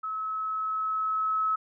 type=tone with level ramp; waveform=sine; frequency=1291 Hz; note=E6; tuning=37 cents flat; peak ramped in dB=-30 to -23 dBFS; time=0.03-1.56 s; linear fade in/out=10 ms; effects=none